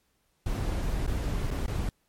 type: noise with dropouts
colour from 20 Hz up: brown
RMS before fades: -29 dBFS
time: 0.46-1.89 s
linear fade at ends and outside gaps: 2 ms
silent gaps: 1.066-1.076 / 1.505-1.511 / 1.662-1.679 s
effects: pink hiss -72 dBFS RMS until 2.08 s + MP3 64 kbps